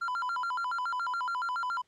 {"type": "tone with vibrato", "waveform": "triangle", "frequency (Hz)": 1174.7, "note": "D6", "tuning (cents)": 0, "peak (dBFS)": -28, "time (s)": [0.01, 1.82], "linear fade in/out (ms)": 10, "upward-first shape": "square", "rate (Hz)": 7.1, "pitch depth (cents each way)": 280, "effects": ["pink hiss -71 dBFS RMS until 1.87 s", "low-pass 8000 Hz 12 dB/octave"]}